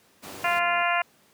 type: noise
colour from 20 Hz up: pink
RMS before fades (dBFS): -40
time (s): 0.22-0.6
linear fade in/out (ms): 20
type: click train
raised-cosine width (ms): 1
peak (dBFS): -31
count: 57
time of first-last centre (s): 0.24-0.82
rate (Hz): 96.6
type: harmonic tone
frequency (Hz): 347.2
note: F4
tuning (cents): -10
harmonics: 2 / 3 / 4 / 5 / 6 / 7 / 8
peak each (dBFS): -26 / -28 / -29 / -30 / -31 / -31 / -32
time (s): 0.44-1.02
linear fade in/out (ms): 5
effects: pink hiss -60 dBFS RMS until 1.33 s + high-pass 150 Hz 12 dB/octave